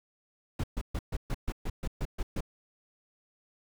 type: noise bursts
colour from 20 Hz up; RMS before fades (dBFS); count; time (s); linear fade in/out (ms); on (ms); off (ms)
brown; -31; 11; 0.59-2.407; 5; 47; 130
effects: none